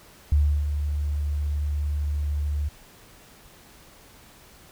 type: tone with ADSR envelope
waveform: sine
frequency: 73.42 Hz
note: D2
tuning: in tune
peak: -15 dBFS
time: 0.32-2.69 s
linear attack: 3 ms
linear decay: 320 ms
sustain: -8 dB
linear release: 12 ms
effects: pink hiss -51 dBFS RMS until 4.71 s